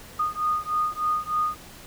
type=beating tone pair; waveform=sine; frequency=1230 / 1233.3 Hz; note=D#6 / D#6; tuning=-20 / -16 cents; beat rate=3.3 Hz; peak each=-26 dBFS; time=0.19-1.56 s; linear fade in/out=10 ms; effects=pink hiss -45 dBFS RMS until 1.86 s